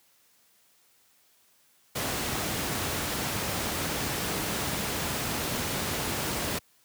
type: noise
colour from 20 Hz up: pink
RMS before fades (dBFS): -30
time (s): 1.95-6.59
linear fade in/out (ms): 10
effects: white hiss -64 dBFS RMS until 6.84 s + high-pass 80 Hz 12 dB/octave